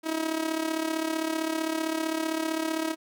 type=tone with amplitude modulation; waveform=sawtooth; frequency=320 Hz; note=D#4; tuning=49 cents sharp; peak=-20 dBFS; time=0.03-2.96 s; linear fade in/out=50 ms; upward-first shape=sine; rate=35.5 Hz; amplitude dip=70%; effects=none